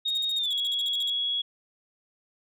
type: tone with pitch glide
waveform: sine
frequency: 3729 to 3341 Hz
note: A#7 to G#7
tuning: 0 to +10 cents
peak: -25 dBFS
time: 0.05-1.42 s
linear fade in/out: 10 ms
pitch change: -190 cents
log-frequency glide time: 0.37-0.53 s
type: tone bursts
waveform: sawtooth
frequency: 3702 Hz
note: A#7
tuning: 13 cents flat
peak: -33 dBFS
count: 15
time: 0.08-1.097 s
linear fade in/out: 0 ms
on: 23 ms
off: 48 ms
effects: none